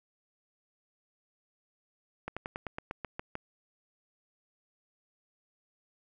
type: slowing click train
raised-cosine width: 0.5 ms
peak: -21 dBFS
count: 10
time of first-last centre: 2.28-3.354 s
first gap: 86 ms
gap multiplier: 1.08
effects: none